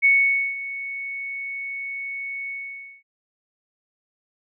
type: tone with ADSR envelope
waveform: sine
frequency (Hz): 2217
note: C#7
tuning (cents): 0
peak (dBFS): -12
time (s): 0.02-3.03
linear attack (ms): 29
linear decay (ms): 500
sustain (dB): -16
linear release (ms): 540
effects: none